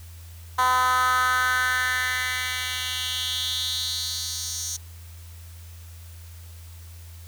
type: tone with high-pass filter sweep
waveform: 10% pulse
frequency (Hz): 253.5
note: B3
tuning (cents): +45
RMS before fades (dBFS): -25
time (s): 0.58-4.77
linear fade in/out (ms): 10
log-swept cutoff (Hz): 1000 to 5900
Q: 3.6
effects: added 84 Hz sine -40 dBFS peak until 7.27 s + white hiss -51 dBFS RMS until 7.27 s